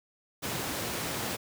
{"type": "high-pass noise", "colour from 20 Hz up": "pink", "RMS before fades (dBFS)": -34, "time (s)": [0.42, 1.37], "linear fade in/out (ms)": 20, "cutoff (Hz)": 110, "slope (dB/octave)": 12, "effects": []}